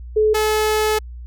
sine / sawtooth tone pair in turn, 430 / 430 Hz, A4 / A4, -40 / -40 cents, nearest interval unison, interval 0 cents, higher neither, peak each -12 dBFS, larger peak neither, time 0.16-0.34 / 0.34-0.99 s, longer second, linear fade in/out 10 ms, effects added 60 Hz sine -31 dBFS peak until 1.26 s

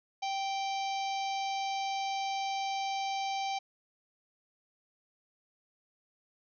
harmonic tone, 782 Hz, G5, 4 cents flat, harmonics 1 / 3 / 4 / 5 / 6 / 7 / 8, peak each -32 / -42 / -44 / -46 / -48 / -49 / -50 dBFS, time 0.22-3.59 s, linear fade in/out 10 ms, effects none

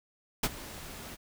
pink noise with ADSR envelope, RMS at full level -25 dBFS, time 0.43-1.17 s, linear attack 6 ms, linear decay 46 ms, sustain -19 dB, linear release 33 ms, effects none

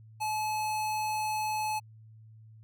square tone, 859 Hz, A5, 42 cents flat, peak -30 dBFS, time 0.2-1.8 s, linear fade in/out 20 ms, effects added 110 Hz sine -50 dBFS peak until 2.63 s

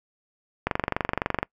click train, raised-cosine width 0.5 ms, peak -8 dBFS, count 19, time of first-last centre 0.67-1.429 s, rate 23.7 Hz, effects noise-tail reverb RT60 0.1 s tail -26 dB re dry

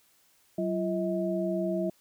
sine tone cluster, 187.8 / 342.3 / 637 Hz, F#3 / F4 / D#5, +26 / -35 / +41 cents, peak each -31 dBFS, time 0.58-1.9 s, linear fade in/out 5 ms, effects white hiss -65 dBFS RMS until 2 s

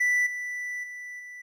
triangle tone with level steps, 1975.5 Hz, B6, in tune, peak -19 / -29 / -35 / -38 dBFS, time 0-1.42 s, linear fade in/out 10 ms, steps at 0.26 / 0.83 / 1.19 s, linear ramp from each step 10 ms, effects none

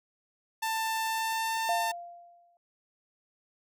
sawtooth tone with pitch glide, 890 to 897.2 Hz, A5 to A5, +20 to +34 cents, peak -25 dBFS, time 0.62-1.92 s, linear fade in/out 10 ms, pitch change +14 cents, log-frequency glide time 1.05-1.53 s
sine tone with exponential decay, 694 Hz, F5, 11 cents flat, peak -25 dBFS, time 1.69-2.57 s, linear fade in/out 1 ms, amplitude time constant 190 ms
effects none

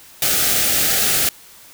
white band-stop noise, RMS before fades -17 dBFS, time 0.22-1.29 s, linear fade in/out 2 ms, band 840 to 1200 Hz, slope 96 dB/octave, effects white hiss -44 dBFS RMS until 1.73 s

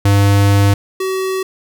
square tone pair in turn, 100.3 / 378.7 Hz, G2 / F#4, +40 / +40 cents, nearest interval octave + major seventh, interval 2300 cents, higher second, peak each -9 / -17 dBFS, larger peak first, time 0.05-0.74 / 1-1.43 s, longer first, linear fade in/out 5 ms, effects none

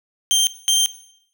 25% pulse tone bursts at uneven times, 3157 Hz, G7, 12 cents sharp, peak -10 dBFS, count 2, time 0.31-0.47 / 0.68-0.86 s, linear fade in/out 0 ms, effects noise-tail reverb RT60 0.7 s tail -17 dB re dry

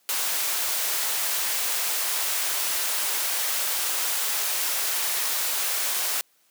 white high-pass noise, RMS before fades -26 dBFS, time 0.09-6.21 s, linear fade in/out 0 ms, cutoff 550 Hz, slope 12 dB/octave, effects white hiss -64 dBFS RMS until 6.5 s + high-pass 200 Hz 12 dB/octave

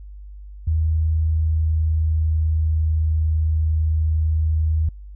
sine tone with pitch glide, 79.5 to 78.86 Hz, D#2 to D#2, +38 to +24 cents, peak -16 dBFS, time 0.67-4.89 s, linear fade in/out 5 ms, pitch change -14 cents, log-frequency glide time 0.94-3.16 s, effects added 50 Hz sine -35 dBFS peak until 5.15 s

